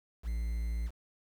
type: tone with quantisation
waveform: triangle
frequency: 56.8 Hz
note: A#1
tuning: 44 cents flat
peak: -29 dBFS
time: 0.23-0.91 s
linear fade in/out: 50 ms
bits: 9
effects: none